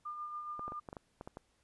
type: tone with tremolo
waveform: sine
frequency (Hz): 1204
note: D6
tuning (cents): +43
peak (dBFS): -38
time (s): 0.05-0.8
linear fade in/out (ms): 10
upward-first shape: sine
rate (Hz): 7.1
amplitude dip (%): 40
type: clicks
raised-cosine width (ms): 1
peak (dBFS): -30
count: 9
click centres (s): 0.594 / 0.68 / 0.721 / 0.888 / 0.929 / 0.968 / 1.211 / 1.275 / 1.371
effects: pink hiss -74 dBFS RMS until 1.63 s + resampled to 24000 Hz